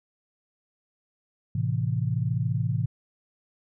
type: chord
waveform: sine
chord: A minor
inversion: none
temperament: equal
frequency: 110 / 130.81 / 164.81 Hz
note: A2 / C3 / E3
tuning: 0 / 0 / 0 cents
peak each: -27 / -27 / -30 dBFS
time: 1.55-2.86 s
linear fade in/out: 5 ms
effects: none